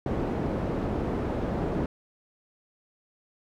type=low-pass noise; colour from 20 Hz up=white; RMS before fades=-29 dBFS; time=0.06-1.86 s; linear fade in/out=2 ms; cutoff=430 Hz; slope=12 dB/octave; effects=none